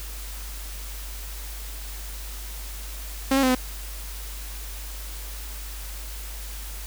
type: tone with pitch steps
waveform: sawtooth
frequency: 268.2 / 273.3 / 258 / 254.2 Hz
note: C4 / C#4 / C4 / C4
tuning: +43 / -24 / -24 / -50 cents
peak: -14 dBFS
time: 3.31-3.55 s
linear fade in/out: 5 ms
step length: 60 ms
effects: added 50 Hz sine -34 dBFS peak until 6.86 s + white hiss -40 dBFS RMS until 6.86 s